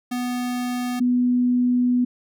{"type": "tone pair in turn", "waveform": ["square", "sine"], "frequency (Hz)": [246.9, 246.9], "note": ["B3", "B3"], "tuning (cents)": [0, 0], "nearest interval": "unison", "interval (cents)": 0, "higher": "neither", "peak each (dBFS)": [-24, -16], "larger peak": "second", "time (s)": [[0.11, 1], [1, 2.05]], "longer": "second", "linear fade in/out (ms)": 10, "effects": []}